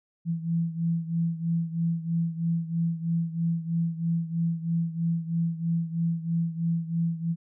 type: beating tone pair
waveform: sine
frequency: 166 / 169.1 Hz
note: E3 / E3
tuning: +12 / +44 cents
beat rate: 3.1 Hz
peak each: -26 / -30 dBFS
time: 0.25-7.36 s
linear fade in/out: 50 ms
effects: none